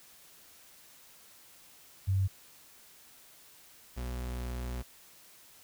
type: tone pair in turn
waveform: sine / 40% pulse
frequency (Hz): 96 / 61.41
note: G2 / B1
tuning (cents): -36 / -9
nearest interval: minor sixth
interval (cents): 773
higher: first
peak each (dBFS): -25 / -34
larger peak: first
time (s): 2.07-2.28 / 3.96-4.83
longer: second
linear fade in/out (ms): 20
effects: white hiss -57 dBFS RMS until 5.63 s